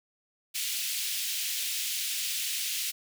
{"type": "high-pass noise", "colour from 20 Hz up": "pink", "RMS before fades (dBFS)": -32, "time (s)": [0.54, 2.92], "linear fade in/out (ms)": 20, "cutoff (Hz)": 2600, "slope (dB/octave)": 24, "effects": []}